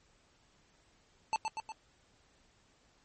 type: tone with echo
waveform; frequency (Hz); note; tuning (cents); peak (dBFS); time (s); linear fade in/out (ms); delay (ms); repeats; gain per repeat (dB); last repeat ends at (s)
square; 880; A5; 0; -29; 1.33-1.36; 0; 120; 3; -4; 1.72
effects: pink hiss -68 dBFS RMS until 3.04 s + MP3 32 kbps